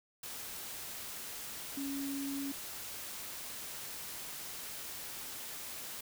sine tone in noise, 277.2 Hz, C#4, in tune, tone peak -36 dBFS, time 1.77-2.52 s, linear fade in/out 5 ms, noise white, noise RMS -44 dBFS, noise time 0.23-6.01 s, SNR +5 dB, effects none

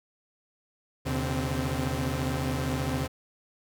sawtooth tone cluster, 78.4 / 128.1 / 142.8 / 260.7 Hz, D#2 / C3 / D3 / C4, +14 / -36 / -48 / -6 cents, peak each -29 dBFS, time 1.05-3.08 s, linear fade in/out 20 ms, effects none

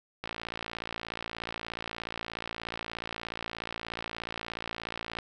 click train, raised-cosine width 0.3 ms, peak -19 dBFS, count 282, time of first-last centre 0.24-5.187 s, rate 56.8 Hz, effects none

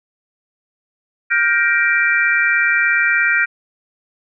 sine chord, G minor seventh, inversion third, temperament just, 1411.2 / 1568 / 1881.6 / 2352 Hz, F6 / G6 / Bb6 / D7, +18 / 0 / +16 / +2 cents, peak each -18 dBFS, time 1.3-3.46 s, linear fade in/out 20 ms, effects none

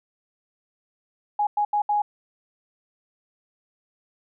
sine tone bursts at uneven times, 830.6 Hz, G#5, in tune, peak -19 dBFS, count 4, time 1.39-1.47 / 1.57-1.65 / 1.73-1.82 / 1.89-2.02 s, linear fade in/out 5 ms, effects none

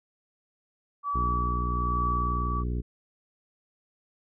sine tone with tremolo, 1147 Hz, D6, 41 cents flat, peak -25 dBFS, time 1.03-2.64 s, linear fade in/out 50 ms, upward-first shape triangle, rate 1.2 Hz, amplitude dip 50%
harmonic tone, 60.2 Hz, B1, 44 cents flat, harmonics 1 / 2 / 3 / 4 / 5 / 6 / 7, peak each -28 / -34 / -38 / -40 / -42 / -44 / -45 dBFS, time 1.14-2.82 s, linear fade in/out 20 ms
effects none

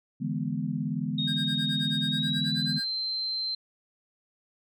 sine chord, E dominant seventh, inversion third, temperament equal, 146.83 / 164.81 / 207.7 / 246.9 Hz, D3 / E3 / G#3 / B3, 0 / 0 / 0 / 0 cents, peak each -33 dBFS, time 0.2-2.8 s, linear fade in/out 20 ms
sine tone with pitch glide, 3729 to 4114 Hz, A#7 to C8, 0 to -30 cents, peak -28 dBFS, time 1.18-3.55 s, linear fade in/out 5 ms, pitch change +170 cents, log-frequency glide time 2.07-2.79 s
square tone with tremolo, 1600 Hz, G6, 35 cents sharp, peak -36 dBFS, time 1.27-2.87 s, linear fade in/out 10 ms, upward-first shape sine, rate 9.3 Hz, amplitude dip 100%
effects none

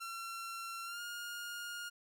sawtooth tone with pitch glide, 1360 to 1421 Hz, F6 to F6, -46 to +30 cents, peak -38 dBFS, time 0-1.9 s, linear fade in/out 20 ms, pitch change +76 cents, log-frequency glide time 0.84-1.01 s, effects none

